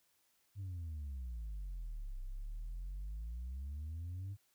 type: exponential two-way sweep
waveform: sine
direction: down then up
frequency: 101.9 to 31.46 to 101.9 Hz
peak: -38 dBFS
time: 0.55-4.37 s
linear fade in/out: 50 ms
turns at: 2.21 s
effects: tanh soft clip ceiling -39 dBFS + white hiss -75 dBFS RMS until 4.54 s